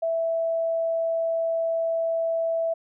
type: tone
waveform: sine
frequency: 659.3 Hz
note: E5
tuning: in tune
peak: -22 dBFS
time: 0.02-2.74 s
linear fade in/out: 10 ms
effects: none